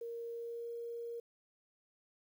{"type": "tone with pitch glide", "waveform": "sine", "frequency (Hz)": [466.2, 468.9], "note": ["A#4", "A#4"], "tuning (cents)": [0, 10], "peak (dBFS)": -40, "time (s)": [0.01, 1.2], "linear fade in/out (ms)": 5, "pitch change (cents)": 10, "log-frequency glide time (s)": [0.32, 0.66], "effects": ["11-bit"]}